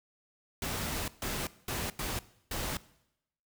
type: noise bursts at uneven times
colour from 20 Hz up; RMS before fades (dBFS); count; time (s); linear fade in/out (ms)
pink; -35; 5; 0.62-1.08 / 1.22-1.47 / 1.68-1.9 / 1.99-2.19 / 2.51-2.77; 2
effects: noise-tail reverb RT60 0.8 s tail -19 dB re dry